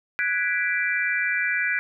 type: chord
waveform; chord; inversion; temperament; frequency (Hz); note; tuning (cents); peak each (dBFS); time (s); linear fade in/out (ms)
sine; G# half-diminished seventh; third; equal; 1480 / 1661.2 / 1975.5 / 2349; F#6 / G#6 / B6 / D7; 0 / 0 / 0 / 0; -27; 0.19-1.79; 0
effects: none